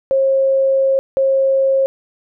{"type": "tone pair in turn", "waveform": "sine", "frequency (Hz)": [538, 538], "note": ["C5", "C5"], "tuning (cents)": [48, 48], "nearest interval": "unison", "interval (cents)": 0, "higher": "neither", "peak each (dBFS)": -11, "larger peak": "neither", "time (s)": [[0.11, 0.99], [1.17, 1.86]], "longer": "first", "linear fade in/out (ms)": 0, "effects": []}